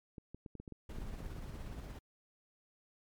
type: clicks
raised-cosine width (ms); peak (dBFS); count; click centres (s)
3; -34; 10; 0.182 / 0.346 / 0.462 / 0.553 / 0.6 / 0.678 / 0.723 / 0.986 / 1.14 / 1.205
type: noise with tremolo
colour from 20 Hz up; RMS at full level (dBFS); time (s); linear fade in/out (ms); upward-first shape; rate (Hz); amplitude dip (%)
brown; -43; 0.89-1.99; 5; sine; 17; 30
effects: MP3 96 kbps